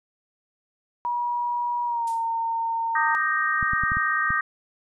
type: tone with pitch glide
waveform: sine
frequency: 962 to 914.3 Hz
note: B5 to A#5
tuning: -46 to -34 cents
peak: -23 dBFS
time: 1.05-3.15 s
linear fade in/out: 0 ms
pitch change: -88 cents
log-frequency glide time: 1.85-2.11 s
type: noise with exponential decay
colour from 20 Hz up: violet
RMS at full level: -32 dBFS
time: 2.07-2.32 s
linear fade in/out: 5 ms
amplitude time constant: 53 ms
type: chord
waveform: sine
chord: Eb major seventh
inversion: third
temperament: equal with one note detuned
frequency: 1185.6 / 1244.5 / 1568 / 1864.7 Hz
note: D6 / Eb6 / G6 / Bb6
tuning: +16 / 0 / 0 / 0 cents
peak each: -30 / -26 / -26 / -25 dBFS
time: 2.95-4.41 s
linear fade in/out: 5 ms
type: clicks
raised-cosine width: 5 ms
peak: -20 dBFS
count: 6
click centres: 3.628 / 3.734 / 3.836 / 3.919 / 3.97 / 4.305 s
effects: resampled to 24000 Hz